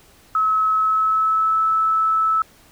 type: tone with pitch glide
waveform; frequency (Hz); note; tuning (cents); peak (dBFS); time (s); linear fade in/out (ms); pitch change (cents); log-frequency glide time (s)
sine; 1289 to 1307.7; E6 to E6; -39 to -14; -15; 0.35-2.42; 2; +25; 0.73-1.6
effects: pink hiss -51 dBFS RMS until 2.71 s